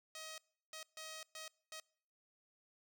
5% pulse tone bursts at uneven times, 632 Hz, D#5, 27 cents sharp, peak -36 dBFS, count 5, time 0.15-0.38 / 0.73-0.83 / 0.97-1.23 / 1.35-1.48 / 1.72-1.8 s, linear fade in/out 2 ms, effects noise-tail reverb RT60 0.6 s tail -25 dB re dry

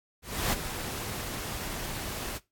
pink noise with ADSR envelope, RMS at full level -27 dBFS, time 0.22-2.39 s, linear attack 310 ms, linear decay 14 ms, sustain -9 dB, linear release 21 ms, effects noise-tail reverb RT60 0.2 s tail -19 dB re dry + AAC 64 kbps

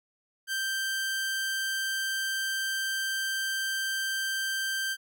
sawtooth tone, 1568 Hz, G6, in tune, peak -25 dBFS, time 0.47-4.97 s, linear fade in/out 50 ms, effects none

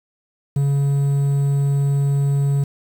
triangle tone with quantisation, 140.4 Hz, C#3, 22 cents sharp, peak -13 dBFS, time 0.56-2.64 s, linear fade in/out 5 ms, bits 7, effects none

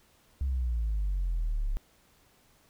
sine exponential sweep, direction down, 69.3 to 33.39 Hz, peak -25 dBFS, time 0.41-1.77 s, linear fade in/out 0 ms, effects tanh soft clip ceiling -24 dBFS + pink hiss -64 dBFS RMS until 2.69 s

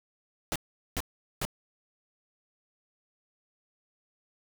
pink noise bursts, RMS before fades -31 dBFS, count 3, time 0.52-1.451 s, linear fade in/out 0 ms, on 37 ms, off 410 ms, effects none

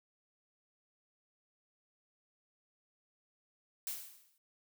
blue noise with exponential decay, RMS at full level -37 dBFS, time 3.87-4.38 s, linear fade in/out 2 ms, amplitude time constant 110 ms, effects none

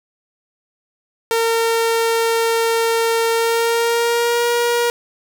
sawtooth tone with pitch glide, 457.3 to 475.6 Hz, A#4 to A#4, -33 to +35 cents, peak -11 dBFS, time 1.31-4.9 s, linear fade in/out 0 ms, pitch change +68 cents, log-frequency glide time 3.32-4.47 s, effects none

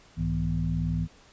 sine tone cluster, 63.6 / 104.6 / 162.3 / 242.1 Hz, C2 / G#2 / E3 / B3, -48 / +13 / -27 / -34 cents, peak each -31 / -32 / -27 / -36 dBFS, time 0.16-1.08 s, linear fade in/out 50 ms, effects pink hiss -56 dBFS RMS until 1.32 s + resampled to 16000 Hz

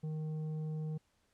sine tone with tanh clipping, 155.56 Hz, D#3, in tune, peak -37 dBFS, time 0.03-0.98 s, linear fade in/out 10 ms, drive 7 dB, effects pink hiss -75 dBFS RMS until 1.33 s + low-pass 10000 Hz 12 dB/octave

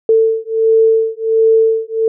sine beating tone pair, 445.9 / 447.3 Hz, A4 / A4, +23 / +28 cents, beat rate 1.4 Hz, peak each -12 dBFS, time 0.09-2.08 s, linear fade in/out 2 ms, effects none

